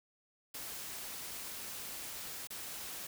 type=noise with dropouts; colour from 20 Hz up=white; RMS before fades=-44 dBFS; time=0.54-3.07 s; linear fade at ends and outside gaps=5 ms; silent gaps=2.472-2.503 s; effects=none